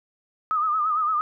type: tone with vibrato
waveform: sine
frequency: 1244.5 Hz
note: D#6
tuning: in tune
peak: -20 dBFS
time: 0.51-1.21 s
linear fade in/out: 0 ms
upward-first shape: sine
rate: 8.8 Hz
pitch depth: 76 cents each way
effects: none